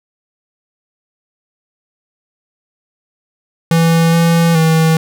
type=tone with pitch steps; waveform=square; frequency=165.5 / 167.4 / 161 Hz; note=E3 / E3 / E3; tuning=+7 / +27 / -41 cents; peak=-9 dBFS; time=3.71-4.97 s; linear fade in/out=2 ms; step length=420 ms; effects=none